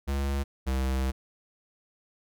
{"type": "tone pair in turn", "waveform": "square", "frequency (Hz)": [69.3, 65.73], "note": ["C#2", "C2"], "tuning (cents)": [0, 9], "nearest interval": "minor second", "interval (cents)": 91, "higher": "first", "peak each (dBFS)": [-27, -26], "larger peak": "second", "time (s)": [[0.07, 0.44], [0.66, 1.12]], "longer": "second", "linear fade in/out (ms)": 20, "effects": []}